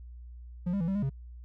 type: tone with pitch steps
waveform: triangle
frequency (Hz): 176.7 / 199.7 / 165.9 / 193.7 / 204.2 / 135.6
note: F3 / G3 / E3 / G3 / G#3 / C#3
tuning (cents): +21 / +32 / +11 / -20 / -29 / -38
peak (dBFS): -25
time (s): 0.66-1.098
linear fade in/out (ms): 10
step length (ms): 73
effects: added 60 Hz sine -43 dBFS peak until 1.44 s